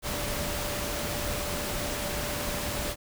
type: tone in noise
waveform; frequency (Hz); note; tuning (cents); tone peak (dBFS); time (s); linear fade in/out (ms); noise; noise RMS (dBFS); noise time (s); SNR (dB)
sine; 586; D5; -4; -38; 0.02-2.96; 50; pink; -32; 0.02-2.96; -9
effects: none